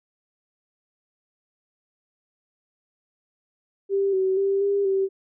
sine tone with pitch steps, 394.1 / 378.9 / 392.9 / 400.5 / 386.8 Hz, G4 / F#4 / G4 / G4 / G4, +9 / +41 / +4 / +37 / -23 cents, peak -19 dBFS, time 3.89-5.09 s, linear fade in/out 50 ms, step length 240 ms, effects none

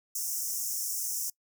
pink high-pass noise, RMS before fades -33 dBFS, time 0.15-1.3 s, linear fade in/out 5 ms, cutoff 5400 Hz, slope 96 dB/octave, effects noise-tail reverb RT60 0.1 s tail -23 dB re dry

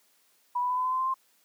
sine tone with pitch steps, 980 / 990.2 / 1000.6 / 1011 / 1021.6 / 1032.3 / 1043.1 / 1054 Hz, B5 / B5 / B5 / B5 / C6 / C6 / C6 / C6, -14 / +4 / +22 / +40 / -42 / -24 / -6 / +12 cents, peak -25 dBFS, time 0.55-1.142 s, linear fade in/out 10 ms, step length 74 ms, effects white hiss -66 dBFS RMS until 1.44 s + high-pass 200 Hz 12 dB/octave

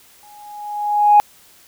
sine tone with exponential growth, 830.6 Hz, G#5, in tune, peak -4 dBFS, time 0.23-1.2 s, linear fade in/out 0 ms, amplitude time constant 210 ms, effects tanh soft clip ceiling -1 dBFS + white hiss -49 dBFS RMS until 1.67 s

